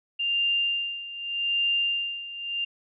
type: tone with tremolo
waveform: sine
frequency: 2794 Hz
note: F7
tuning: in tune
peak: -21 dBFS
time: 0.19-2.65 s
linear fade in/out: 10 ms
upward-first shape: sine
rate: 0.83 Hz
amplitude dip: 80%
effects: none